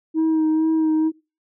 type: tone with vibrato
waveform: sine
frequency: 316.7 Hz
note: D#4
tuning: 31 cents sharp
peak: -13 dBFS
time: 0.14-1.12 s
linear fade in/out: 50 ms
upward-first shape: sine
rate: 2.2 Hz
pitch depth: 21 cents each way
effects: noise-tail reverb RT60 0.3 s tail -22 dB re dry + tanh soft clip ceiling -15 dBFS